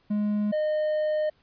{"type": "tone pair in turn", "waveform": "triangle", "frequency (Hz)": [208.5, 612.6], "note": ["G#3", "D#5"], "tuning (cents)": [7, -27], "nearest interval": "octave + perfect fifth", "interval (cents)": 1866, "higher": "second", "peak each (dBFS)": [-21, -21], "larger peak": "neither", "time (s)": [[0.1, 0.52], [0.52, 1.3]], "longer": "second", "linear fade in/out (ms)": 10, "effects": ["pink hiss -65 dBFS RMS until 1.42 s", "resampled to 11025 Hz"]}